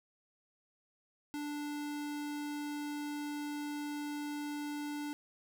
square tone, 293.6 Hz, D4, in tune, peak -38 dBFS, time 1.34-5.13 s, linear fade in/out 0 ms, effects none

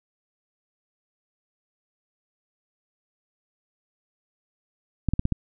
clicks, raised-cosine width 5 ms, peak -10 dBFS, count 5, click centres 5.087 / 5.136 / 5.194 / 5.254 / 5.323 s, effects none

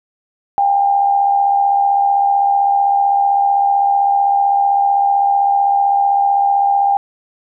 sine tone with amplitude modulation, 800 Hz, G5, 35 cents sharp, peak -8 dBFS, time 0.58-6.97 s, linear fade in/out 0 ms, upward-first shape sine, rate 75.7 Hz, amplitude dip 50%, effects none

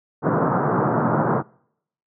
pink band-pass noise, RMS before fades -20 dBFS, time 0.22-1.43 s, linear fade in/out 50 ms, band 120 to 1400 Hz, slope 48 dB/octave, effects noise-tail reverb RT60 0.7 s tail -26 dB re dry

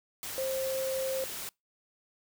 sine tone in noise, 529 Hz, C5, 19 cents sharp, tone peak -30 dBFS, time 0.38-1.24 s, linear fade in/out 0 ms, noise white, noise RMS -39 dBFS, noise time 0.23-1.49 s, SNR +6 dB, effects noise-tail reverb RT60 0.2 s tail -26 dB re dry

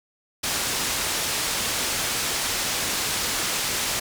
white low-pass noise, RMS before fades -26 dBFS, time 0.43-4 s, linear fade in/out 10 ms, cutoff 8200 Hz, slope 12 dB/octave, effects none

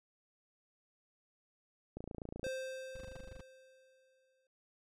click train, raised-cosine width 2 ms, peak -30 dBFS, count 15, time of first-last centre 1.97-2.466 s, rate 28.2 Hz
square tone with exponential decay, 523.3 Hz, C5, in tune, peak -37 dBFS, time 2.44-4.47 s, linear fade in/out 2 ms, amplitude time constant 440 ms
brown noise bursts, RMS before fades -47 dBFS, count 12, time 2.95-3.41 s, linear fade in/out 5 ms, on 20 ms, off 20 ms
effects low-pass 9000 Hz 12 dB/octave

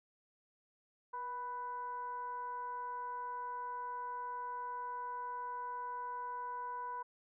sine tone with frequency modulation, 987.8 Hz, B5, in tune, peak -39 dBFS, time 1.13-7.03 s, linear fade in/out 10 ms, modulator 506 Hz, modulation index 0.45, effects none

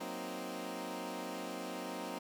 15% pulse chord, C half-diminished seventh, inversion second, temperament equal, 185 / 233.1 / 261.6 / 311.1 Hz, Gb3 / Bb3 / C4 / Eb4, 0 / 0 / 0 / 0 cents, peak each -40 / -40 / -38 / -39 dBFS, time 0-2.19 s, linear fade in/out 10 ms, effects none

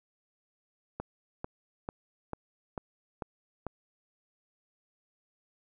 click train, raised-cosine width 1 ms, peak -21 dBFS, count 7, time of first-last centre 1-3.667 s, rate 2.25 Hz, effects none

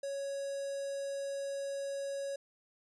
square tone with notch filter, 555 Hz, C#5, 2 cents sharp, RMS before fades -38 dBFS, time 0.03-2.36 s, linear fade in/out 5 ms, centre 2300 Hz, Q 0.51, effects resampled to 22050 Hz

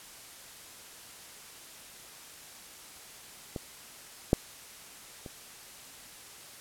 clicks, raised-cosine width 2 ms, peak -21 / -7 / -28 dBFS, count 3, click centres 3.562 / 4.331 / 5.262 s, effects white hiss -49 dBFS RMS until 6.6 s + low-pass 12000 Hz 12 dB/octave

